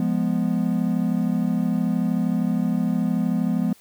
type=chord; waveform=triangle; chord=F diminished; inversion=none; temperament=equal; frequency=174.61 / 207.7 / 246.9 Hz; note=F3 / Ab3 / Cb4; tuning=0 / 0 / 0 cents; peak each=-22 dBFS; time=0-3.73 s; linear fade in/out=2 ms; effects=white hiss -54 dBFS RMS until 3.8 s